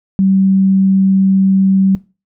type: tone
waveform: sine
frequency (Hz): 192.3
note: G3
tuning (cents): -33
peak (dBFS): -8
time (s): 0.19-1.95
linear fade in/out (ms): 0
effects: noise-tail reverb RT60 0.3 s tail -20 dB re dry